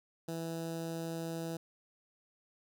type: tone with notch filter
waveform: 15% pulse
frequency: 164.81 Hz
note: E3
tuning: in tune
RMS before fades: -39 dBFS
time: 0.28-1.57 s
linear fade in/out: 5 ms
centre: 2100 Hz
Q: 0.81
effects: none